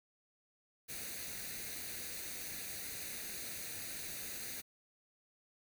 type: noise with comb filter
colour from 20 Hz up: white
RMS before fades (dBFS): -44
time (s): 0.88-4.62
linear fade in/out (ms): 20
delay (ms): 0.47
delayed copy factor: +0.65
effects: none